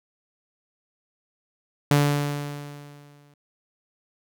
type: tone with exponential decay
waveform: sawtooth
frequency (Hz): 144.8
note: D3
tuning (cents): -24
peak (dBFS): -11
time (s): 1.91-3.34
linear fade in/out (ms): 2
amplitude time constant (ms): 310
effects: none